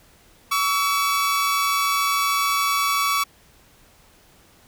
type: tone pair together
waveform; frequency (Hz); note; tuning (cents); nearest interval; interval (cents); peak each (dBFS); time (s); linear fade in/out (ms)
sawtooth; 1131.6 / 1318.5; C#6 / E6; +35 / 0; minor third; 265; -16 / -23; 0.51-3.24; 10
effects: pink hiss -54 dBFS RMS until 4.67 s